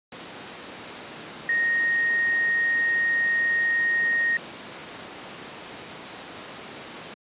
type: tone in noise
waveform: sine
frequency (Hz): 1864.7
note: A#6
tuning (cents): 0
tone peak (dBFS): -20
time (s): 1.49-4.37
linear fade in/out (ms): 2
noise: pink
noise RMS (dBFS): -38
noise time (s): 0.12-7.14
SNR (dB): +15
effects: high-pass 200 Hz 12 dB/octave + resampled to 8000 Hz